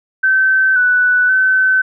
sine tone with pitch steps, 1540 / 1486 / 1525 Hz, G6 / F#6 / G6, -31 / +7 / -48 cents, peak -9 dBFS, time 0.23-1.82 s, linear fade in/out 10 ms, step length 530 ms, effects none

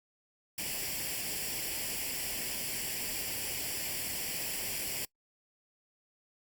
white noise with comb filter, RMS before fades -36 dBFS, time 0.58-5.05 s, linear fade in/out 2 ms, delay 0.39 ms, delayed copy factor +0.7, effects noise-tail reverb RT60 0.1 s tail -24 dB re dry + Opus 48 kbps

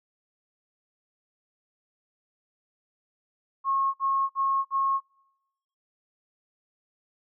sine tone bursts, 1087 Hz, C#6, 34 cents flat, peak -22 dBFS, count 4, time 3.64-5.005 s, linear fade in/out 50 ms, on 300 ms, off 55 ms, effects noise-tail reverb RT60 0.9 s tail -25 dB re dry

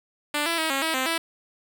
5% pulse tone with pitch steps, 294.9 / 334.4 / 319.1 / 272.3 / 321.8 / 260.2 / 330.1 Hz, D4 / E4 / D#4 / C#4 / E4 / C4 / E4, +7 / +25 / +44 / -31 / -42 / -9 / +2 cents, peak -12 dBFS, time 0.34-1.18 s, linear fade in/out 5 ms, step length 120 ms, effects none

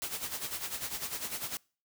white noise with tremolo, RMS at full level -35 dBFS, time 0.02-1.57 s, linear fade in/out 0 ms, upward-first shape sine, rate 10 Hz, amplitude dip 70%, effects noise-tail reverb RT60 0.4 s tail -26 dB re dry

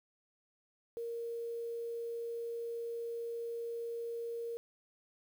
sine tone with quantisation, 466.2 Hz, A#4, in tune, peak -37 dBFS, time 0.97-4.57 s, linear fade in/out 0 ms, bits 10, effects none

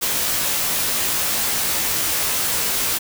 white noise with comb filter, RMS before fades -21 dBFS, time 0.01-2.99 s, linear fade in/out 20 ms, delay 17 ms, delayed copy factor -0.75, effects none

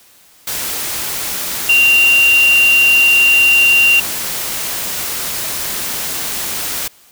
sine tone in noise, 2770 Hz, F7, 15 cents flat, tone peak -7 dBFS, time 1.69-4 s, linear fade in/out 5 ms, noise white, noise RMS -21 dBFS, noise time 0.47-6.88 s, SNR +11 dB, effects white hiss -47 dBFS RMS until 7.11 s

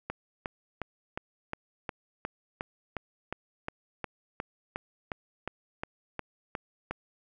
click train, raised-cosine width 0.5 ms, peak -18 dBFS, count 20, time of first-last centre 0.1-6.91 s, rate 2.79 Hz, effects none

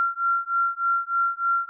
sine beating tone pair, 1372 / 1375.3 Hz, F6 / F6, -31 / -27 cents, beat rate 3.3 Hz, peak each -24 dBFS, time 0-1.69 s, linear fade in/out 0 ms, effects none

